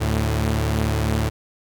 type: tone pair together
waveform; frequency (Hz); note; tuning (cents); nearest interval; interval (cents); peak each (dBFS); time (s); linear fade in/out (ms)
sawtooth; 74.23 / 109.8; D2 / A2; +19 / -3; perfect fifth; 678; -18; 0-1.3; 20
effects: none